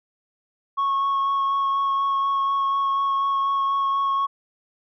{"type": "tone with vibrato", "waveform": "sine", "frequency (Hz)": 1100, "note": "C#6", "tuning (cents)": -14, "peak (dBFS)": -17, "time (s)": [0.77, 4.27], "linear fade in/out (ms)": 20, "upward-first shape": "sine", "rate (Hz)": 4.1, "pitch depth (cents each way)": 10, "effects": ["tanh soft clip ceiling -18 dBFS"]}